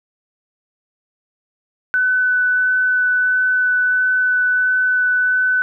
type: tone with vibrato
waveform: sine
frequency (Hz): 1500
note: F#6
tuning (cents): +23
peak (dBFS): -13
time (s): 1.94-5.62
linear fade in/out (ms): 0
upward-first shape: sine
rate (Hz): 1.5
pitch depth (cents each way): 8
effects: none